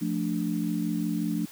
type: chord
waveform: sine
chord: D minor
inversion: first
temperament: equal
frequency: 174.61 / 220 / 293.7 Hz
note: F3 / A3 / D4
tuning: 0 / 0 / 0 cents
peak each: -30 dBFS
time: 0.01-1.46 s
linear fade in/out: 10 ms
effects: white hiss -48 dBFS RMS until 1.51 s